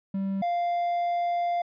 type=tone pair in turn; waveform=triangle; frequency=194.5 / 696.5 Hz; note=G3 / F5; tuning=-13 / -5 cents; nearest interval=octave + minor seventh; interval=2208 cents; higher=second; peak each=-24 / -22 dBFS; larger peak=second; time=0.14-0.42 / 0.42-1.62 s; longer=second; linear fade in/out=5 ms; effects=resampled to 11025 Hz